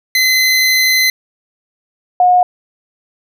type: tone pair in turn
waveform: 25% pulse / sine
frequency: 2043 / 722.3 Hz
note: C7 / F#5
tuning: -42 / -42 cents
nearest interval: octave + tritone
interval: 1800 cents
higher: first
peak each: -6 dBFS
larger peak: neither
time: 0.15-1.1 / 2.2-2.43 s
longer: first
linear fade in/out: 2 ms
effects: none